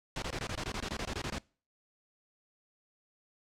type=noise bursts; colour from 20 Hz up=pink; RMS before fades=-36 dBFS; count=15; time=0.16-1.384 s; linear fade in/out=2 ms; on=62 ms; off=21 ms; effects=noise-tail reverb RT60 0.4 s tail -24 dB re dry + low-pass 6000 Hz 12 dB/octave